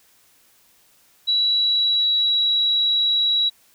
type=tone with pitch glide; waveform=sine; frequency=3917 to 3890 Hz; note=B7 to B7; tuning=-15 to -27 cents; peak=-16 dBFS; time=1.27-3.5 s; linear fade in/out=20 ms; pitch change=-12 cents; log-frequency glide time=1.51-2.46 s; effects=white hiss -57 dBFS RMS until 3.74 s